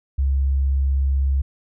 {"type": "tone", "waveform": "sine", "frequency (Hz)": 68, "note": "C#2", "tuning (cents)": -33, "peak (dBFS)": -16, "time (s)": [0.18, 1.42], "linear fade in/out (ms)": 10, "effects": []}